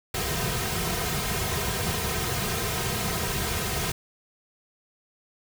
pink noise with comb filter, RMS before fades -28 dBFS, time 0.14-3.92 s, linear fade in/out 5 ms, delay 3.5 ms, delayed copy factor -0.9, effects none

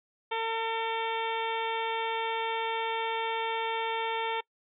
harmonic tone with a mistuned harmonic, 452 Hz, A4, 47 cents sharp, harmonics 1 / 2 / 3 / 4 / 5 / 6 / 7 / 8, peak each -34 / -31 / -40 / -42 / -39 / -43 / -42 / -43 dBFS, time 0.31-4.41 s, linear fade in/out 10 ms, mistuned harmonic 8, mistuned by -22 cents, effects noise-tail reverb RT60 0.1 s tail -23 dB re dry

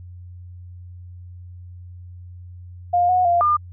sine tone with pitch steps, 706 / 730 / 694 / 1205 Hz, F5 / F#5 / F5 / D6, +19 / -24 / -11 / +44 cents, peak -14 dBFS, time 2.93-3.57 s, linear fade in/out 10 ms, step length 160 ms, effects added 89 Hz sine -36 dBFS peak until 3.72 s

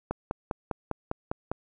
click train, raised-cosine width 1 ms, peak -15 dBFS, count 8, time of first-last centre 0.11-1.516 s, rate 4.98 Hz, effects none

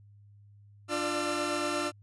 sawtooth tone cluster, 294.3 / 349.8 / 597 / 1352 Hz, D4 / F4 / D5 / E6, +4 / +3 / +28 / +43 cents, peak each -31 dBFS, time 0.88-1.92 s, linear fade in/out 50 ms, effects added 102 Hz sine -53 dBFS peak until 2.02 s + resampled to 24000 Hz

